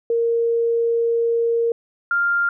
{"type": "tone pair in turn", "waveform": "sine", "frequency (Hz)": [464.5, 1397.2], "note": ["A#4", "F6"], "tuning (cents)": [-6, 0], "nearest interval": "octave + perfect fifth", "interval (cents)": 1906, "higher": "second", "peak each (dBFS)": -16, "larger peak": "neither", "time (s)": [[0.1, 1.72], [2.11, 2.49]], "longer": "first", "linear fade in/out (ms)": 2, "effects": []}